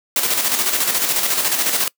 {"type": "noise with tremolo", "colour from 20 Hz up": "white", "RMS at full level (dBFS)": -17, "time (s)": [0.16, 1.88], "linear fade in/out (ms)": 2, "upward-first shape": "square", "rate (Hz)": 14, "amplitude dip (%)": 45, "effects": ["noise-tail reverb RT60 0.1 s tail -23 dB re dry", "high-pass 200 Hz 12 dB/octave"]}